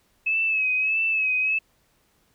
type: tone with vibrato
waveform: sine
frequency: 2582 Hz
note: E7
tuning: 37 cents flat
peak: -20 dBFS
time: 0.26-1.59 s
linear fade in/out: 10 ms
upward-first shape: sine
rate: 1.6 Hz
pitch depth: 51 cents each way
effects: pink hiss -65 dBFS RMS until 2.34 s